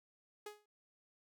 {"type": "tone with exponential decay", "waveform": "sawtooth", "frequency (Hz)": 418.3, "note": "G#4", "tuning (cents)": 12, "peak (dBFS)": -39, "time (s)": [0.46, 0.66], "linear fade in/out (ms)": 5, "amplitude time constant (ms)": 43, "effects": []}